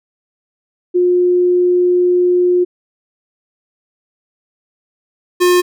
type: tone pair in turn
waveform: sine / square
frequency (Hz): 357.5 / 357.5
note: F4 / F4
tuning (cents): +41 / +41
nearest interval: unison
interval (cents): 0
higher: neither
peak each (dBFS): -9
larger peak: neither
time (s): 0.94-2.65 / 5.4-5.62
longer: first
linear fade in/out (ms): 20
effects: none